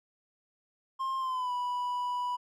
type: tone with pitch glide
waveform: triangle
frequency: 1061 to 984.2 Hz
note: C6 to B5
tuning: +24 to -6 cents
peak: -28 dBFS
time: 0.99-2.37 s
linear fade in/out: 20 ms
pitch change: -130 cents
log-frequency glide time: 1.18-1.52 s
effects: none